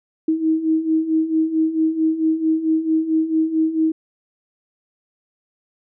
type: beating tone pair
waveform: sine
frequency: 315.5 / 320 Hz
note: D#4 / D#4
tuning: +24 / +49 cents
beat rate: 4.5 Hz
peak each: -22 / -17 dBFS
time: 0.28-3.92 s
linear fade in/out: 5 ms
effects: none